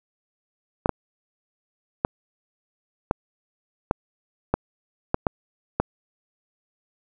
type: clicks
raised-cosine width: 1 ms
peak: -5 dBFS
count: 9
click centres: 0.859 / 0.893 / 2.049 / 3.111 / 3.911 / 4.54 / 5.144 / 5.268 / 5.8 s
effects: none